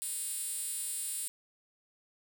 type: tone with high-pass filter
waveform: 5% pulse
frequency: 310.3 Hz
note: D#4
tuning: 5 cents flat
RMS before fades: -37 dBFS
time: 0.02-1.28 s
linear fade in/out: 0 ms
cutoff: 8900 Hz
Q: 1.7
effects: none